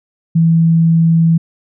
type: tone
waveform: sine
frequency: 164.7 Hz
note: E3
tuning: 1 cent flat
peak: -7 dBFS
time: 0.35-1.38 s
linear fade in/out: 10 ms
effects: none